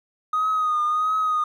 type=tone with vibrato; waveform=triangle; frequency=1244.5 Hz; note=D#6; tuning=in tune; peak=-16 dBFS; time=0.33-1.44 s; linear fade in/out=5 ms; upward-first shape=triangle; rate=1.5 Hz; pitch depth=49 cents each way; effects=tanh soft clip ceiling -16 dBFS